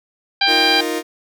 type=harmonic tone; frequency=793 Hz; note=G5; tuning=20 cents sharp; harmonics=1 / 2 / 3 / 4 / 5 / 6; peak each=-20 / -20 / -20 / -20 / -20 / -20 dBFS; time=0.41-0.81 s; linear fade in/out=5 ms
type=chord; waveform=sawtooth; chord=Eb suspended second; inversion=none; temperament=just; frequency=311.1 / 350 / 466.7 Hz; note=Eb4 / F4 / Bb4; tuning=0 / +4 / +2 cents; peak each=-20 dBFS; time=0.46-1.03 s; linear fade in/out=50 ms
effects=none